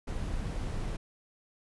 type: noise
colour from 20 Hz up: brown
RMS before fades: -34 dBFS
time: 0.07-0.97 s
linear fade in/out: 10 ms
effects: resampled to 24000 Hz